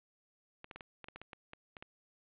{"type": "clicks", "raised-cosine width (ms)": 0.3, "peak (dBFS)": -30, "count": 12, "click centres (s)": [0.644, 0.712, 0.76, 0.808, 1.043, 1.085, 1.16, 1.216, 1.332, 1.534, 1.768, 1.825], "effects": ["resampled to 8000 Hz", "10-bit"]}